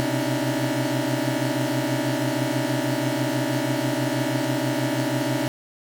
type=tone cluster; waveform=25% pulse; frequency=126 / 132.2 / 286.2 / 300.2 / 321.3 Hz; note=B2 / C3 / D4 / D4 / E4; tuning=+35 / +18 / -45 / +38 / -44 cents; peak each=-25 dBFS; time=0-5.48 s; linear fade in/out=0 ms; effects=none